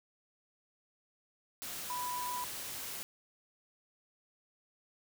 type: tone in noise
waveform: sine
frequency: 987.8 Hz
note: B5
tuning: in tune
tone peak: -36 dBFS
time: 1.9-2.44 s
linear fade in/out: 0 ms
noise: white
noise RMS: -42 dBFS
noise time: 1.62-3.03 s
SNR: +3 dB
effects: none